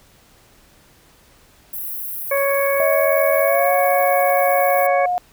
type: high-pass noise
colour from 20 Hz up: white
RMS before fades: -28 dBFS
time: 1.73-4.87 s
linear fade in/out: 5 ms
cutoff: 11000 Hz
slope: 48 dB/octave
type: harmonic tone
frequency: 556 Hz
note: C#5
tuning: 5 cents sharp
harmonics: 1 / 2 / 3 / 4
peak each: -17 / -25 / -28 / -25 dBFS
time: 2.31-5.06 s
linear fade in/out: 5 ms
type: tone with pitch glide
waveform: sine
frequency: 639 to 717.3 Hz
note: D#5 to F5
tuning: +46 to +46 cents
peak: -17 dBFS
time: 2.8-5.18 s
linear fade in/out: 0 ms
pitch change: +200 cents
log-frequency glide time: 3.38-3.72 s
effects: pink hiss -52 dBFS RMS until 5.32 s